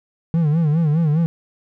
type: tone with vibrato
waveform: triangle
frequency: 157.5 Hz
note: D#3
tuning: 21 cents sharp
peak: -12 dBFS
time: 0.34-1.26 s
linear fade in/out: 0 ms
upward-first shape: sine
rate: 4.9 Hz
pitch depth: 130 cents each way
effects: none